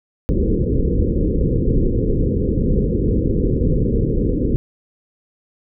pink low-pass noise, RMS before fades -17 dBFS, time 0.29-4.56 s, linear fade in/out 0 ms, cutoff 510 Hz, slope 96 dB/octave, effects none

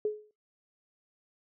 sine tone with exponential decay, 423.9 Hz, G#4, 35 cents sharp, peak -24 dBFS, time 0.05-0.31 s, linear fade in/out 2 ms, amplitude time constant 56 ms, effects noise-tail reverb RT60 0.3 s tail -23 dB re dry

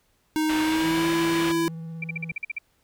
square tone with pitch glide, 311.1 to 333.4 Hz, D#4 to E4, 0 to +20 cents, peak -22 dBFS, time 0.36-1.68 s, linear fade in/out 0 ms, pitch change +120 cents, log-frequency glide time 0.61-1.09 s
white low-pass noise, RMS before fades -33 dBFS, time 0.49-1.52 s, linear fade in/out 5 ms, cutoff 3300 Hz, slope 24 dB/octave
triangle tone with vibrato, 163.5 Hz, E3, 14 cents flat, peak -31 dBFS, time 0.83-2.32 s, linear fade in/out 2 ms, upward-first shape square, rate 17 Hz, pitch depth 14 cents each way
sine tone bursts, 2349 Hz, D7, in tune, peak -26 dBFS, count 9, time 2.02-2.585 s, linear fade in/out 5 ms, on 21 ms, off 47 ms
effects pink hiss -67 dBFS RMS until 2.83 s

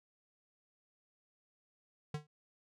square tone with exponential decay, 150 Hz, D3, 37 cents sharp, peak -34 dBFS, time 2.14-2.27 s, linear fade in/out 5 ms, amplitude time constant 27 ms, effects low-pass 7000 Hz 12 dB/octave

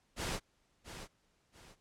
pink noise with echo, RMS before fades -37 dBFS, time 0.16-0.4 s, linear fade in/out 50 ms, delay 680 ms, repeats 2, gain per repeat -10 dB, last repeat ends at 1.76 s, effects pink hiss -74 dBFS RMS until 1.8 s + low-pass 9000 Hz 12 dB/octave

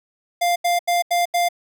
square tone bursts, 698.5 Hz, F5, in tune, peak -17 dBFS, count 5, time 0.41-1.488 s, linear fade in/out 10 ms, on 150 ms, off 82 ms, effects none

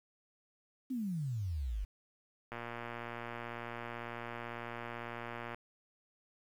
sine exponential sweep, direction down, 270 to 45.49 Hz, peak -34 dBFS, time 0.9-1.85 s, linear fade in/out 10 ms
click train, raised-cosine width 0.5 ms, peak -27 dBFS, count 358, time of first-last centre 2.52-5.545 s, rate 118 Hz
effects 10-bit

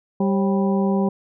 harmonic tone with a mistuned harmonic, 196 Hz, G3, in tune, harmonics 1 / 2 / 3 / 4 / 5, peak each -18 / -24 / -28 / -30 / -32 dBFS, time 0.2-1.09 s, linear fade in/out 5 ms, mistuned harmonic 3, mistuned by -130 cents, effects none

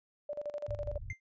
sine tone with tremolo, 587.3 Hz, D5, in tune, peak -34 dBFS, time 0.29-0.98 s, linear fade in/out 5 ms, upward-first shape square, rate 12 Hz, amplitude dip 80%
white low-pass noise, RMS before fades -41 dBFS, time 0.68-1.13 s, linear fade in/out 2 ms, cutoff 110 Hz, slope 48 dB/octave
triangle tone with exponential decay, 2093 Hz, C7, in tune, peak -33 dBFS, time 1.1-1.2 s, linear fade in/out 2 ms, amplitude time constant 20 ms
effects resampled to 16000 Hz

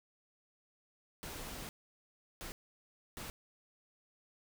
pink noise bursts at uneven times, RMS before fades -45 dBFS, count 3, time 1.23-1.69 / 2.41-2.52 / 3.17-3.3 s, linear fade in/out 0 ms, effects none

